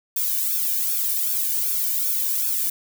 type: noise with flanger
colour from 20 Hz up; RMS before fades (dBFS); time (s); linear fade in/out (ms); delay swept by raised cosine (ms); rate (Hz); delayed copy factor
violet; -23; 0.16-2.7; 5; 0.99 to 1.54; 2.6; -1
effects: none